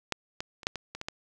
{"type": "clicks", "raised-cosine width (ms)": 0.2, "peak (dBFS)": [-11, -16, -27, -9, -18, -21, -19, -16], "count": 8, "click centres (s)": [0.123, 0.405, 0.632, 0.669, 0.757, 0.95, 1.014, 1.085], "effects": []}